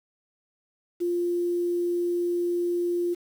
sine tone with quantisation, 349.2 Hz, F4, in tune, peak -23 dBFS, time 1-3.15 s, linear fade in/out 20 ms, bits 8, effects none

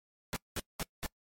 pink noise bursts, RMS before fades -35 dBFS, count 4, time 0.33-1.062 s, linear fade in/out 0 ms, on 33 ms, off 200 ms, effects noise-tail reverb RT60 0.1 s tail -24 dB re dry + MP3 64 kbps

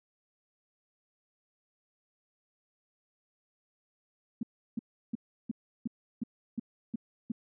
sine tone bursts, 229.5 Hz, A#3, 27 cents flat, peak -29 dBFS, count 9, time 4.41-7.319 s, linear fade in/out 5 ms, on 21 ms, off 340 ms, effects none

